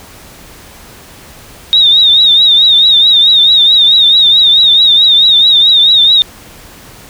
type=tone with vibrato; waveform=sine; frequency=3714 Hz; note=A#7; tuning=7 cents flat; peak=-3 dBFS; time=1.73-6.22 s; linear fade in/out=0 ms; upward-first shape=triangle; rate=4.6 Hz; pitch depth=100 cents each way; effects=pink hiss -35 dBFS RMS until 7.09 s